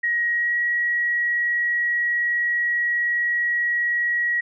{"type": "tone with pitch glide", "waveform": "sine", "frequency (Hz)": [1893, 1910.6], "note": ["A#6", "A#6"], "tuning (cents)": [26, 42], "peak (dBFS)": -19, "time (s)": [0.03, 4.41], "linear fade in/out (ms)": 10, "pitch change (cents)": 16, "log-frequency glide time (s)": [0.33, 0.57], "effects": []}